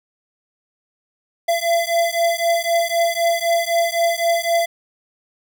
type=beating tone pair; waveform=square; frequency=675 / 678.9 Hz; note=E5 / F5; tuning=+41 / -49 cents; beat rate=3.9 Hz; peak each=-20 dBFS; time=1.48-4.66 s; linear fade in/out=10 ms; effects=none